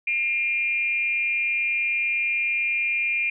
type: tone with frequency modulation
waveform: sine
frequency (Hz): 2400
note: D7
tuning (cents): +37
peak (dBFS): -21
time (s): 0.07-3.3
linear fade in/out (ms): 5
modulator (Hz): 271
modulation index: 0.47
effects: none